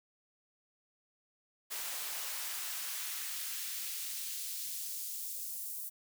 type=noise with high-pass filter sweep; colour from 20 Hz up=white; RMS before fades=-40 dBFS; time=1.7-5.9 s; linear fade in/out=20 ms; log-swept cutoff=490 to 9800 Hz; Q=0.71; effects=none